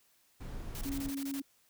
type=noise; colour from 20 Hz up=brown; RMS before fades=-41 dBFS; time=0.4-1.11 s; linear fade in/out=10 ms
type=noise bursts; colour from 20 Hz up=white; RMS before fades=-45 dBFS; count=8; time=0.75-1.398 s; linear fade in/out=0 ms; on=60 ms; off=24 ms
type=tone; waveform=sine; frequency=275.9 Hz; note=C#4; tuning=8 cents flat; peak=-35 dBFS; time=0.85-1.42 s; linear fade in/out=10 ms
effects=white hiss -69 dBFS RMS until 1.69 s